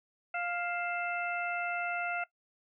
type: harmonic tone with a mistuned harmonic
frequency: 700 Hz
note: F5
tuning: 4 cents sharp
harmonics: 1 / 2 / 3 / 4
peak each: -36 / -36 / -40 / -40 dBFS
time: 0.34-2.24 s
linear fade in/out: 5 ms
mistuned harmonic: 4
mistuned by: -95 cents
effects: noise-tail reverb RT60 0.1 s tail -18 dB re dry